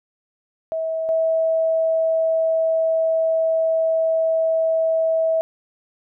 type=tone pair in turn; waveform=sine; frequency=646 / 648.2 Hz; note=E5 / E5; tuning=-35 / -29 cents; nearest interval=unison; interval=6 cents; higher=second; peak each=-21 / -16 dBFS; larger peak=second; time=0.72-1.09 / 1.09-5.41 s; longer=second; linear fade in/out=0 ms; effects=none